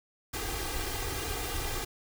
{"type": "noise with comb filter", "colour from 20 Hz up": "pink", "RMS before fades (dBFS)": -34, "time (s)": [0.33, 1.85], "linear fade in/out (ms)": 10, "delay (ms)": 2.5, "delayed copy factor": 0.9, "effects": []}